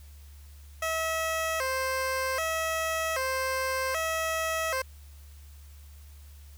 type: tone with vibrato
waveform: 15% pulse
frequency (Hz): 582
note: D5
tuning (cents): -16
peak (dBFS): -21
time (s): 0.82-4.82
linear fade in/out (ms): 5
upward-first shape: square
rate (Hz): 0.64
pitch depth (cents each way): 180
effects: added 72 Hz sine -46 dBFS peak until 6.57 s + white hiss -59 dBFS RMS until 6.57 s